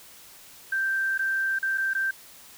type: tone with dropouts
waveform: sine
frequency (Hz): 1568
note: G6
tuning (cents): 0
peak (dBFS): -23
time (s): 0.72-2.11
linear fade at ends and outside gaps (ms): 5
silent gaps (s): 1.178-1.191 / 1.588-1.627 / 1.776-1.78 / 1.935-1.949
effects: white hiss -49 dBFS RMS until 2.57 s